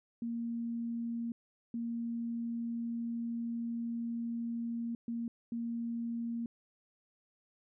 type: tone bursts at uneven times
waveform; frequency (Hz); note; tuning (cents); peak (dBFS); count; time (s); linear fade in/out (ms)
sine; 233.2; A#3; +1; -34; 4; 0.22-1.32 / 1.74-4.95 / 5.08-5.28 / 5.52-6.46; 2
effects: none